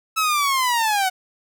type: linear sweep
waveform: sawtooth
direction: down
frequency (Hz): 1309 to 733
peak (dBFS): -14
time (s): 0.16-1.1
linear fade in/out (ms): 20
effects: none